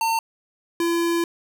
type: tone pair in turn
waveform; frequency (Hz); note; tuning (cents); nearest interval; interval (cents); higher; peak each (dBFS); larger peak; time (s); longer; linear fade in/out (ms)
square; 905 / 339; A5 / E4; +48 / +49; octave + perfect fourth; 1699; first; -20; neither; 0.01-0.19 / 0.8-1.24; second; 2
effects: none